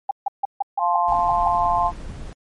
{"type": "tone bursts", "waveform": "sine", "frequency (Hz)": 800, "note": "G5", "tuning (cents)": 35, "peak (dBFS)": -17, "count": 9, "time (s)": [0.09, 1.479], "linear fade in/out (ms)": 5, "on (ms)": 21, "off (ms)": 150}
{"type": "chord", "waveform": "sine", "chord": "F major", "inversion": "none", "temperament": "just", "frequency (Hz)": [698.5, 873.1, 1047.7], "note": ["F5", "A5", "C6"], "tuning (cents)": [0, -14, 2], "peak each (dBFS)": -21, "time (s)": [0.78, 1.92], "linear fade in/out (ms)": 50}
{"type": "noise", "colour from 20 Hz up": "brown", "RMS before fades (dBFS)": -33, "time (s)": [1.08, 2.33], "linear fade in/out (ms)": 0}
{"effects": ["MP3 48 kbps"]}